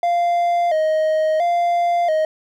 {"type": "tone with vibrato", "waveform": "triangle", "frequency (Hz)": 659.3, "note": "E5", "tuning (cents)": 0, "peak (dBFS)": -13, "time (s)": [0.03, 2.25], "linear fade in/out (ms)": 2, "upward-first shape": "square", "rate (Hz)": 0.73, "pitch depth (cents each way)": 90, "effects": []}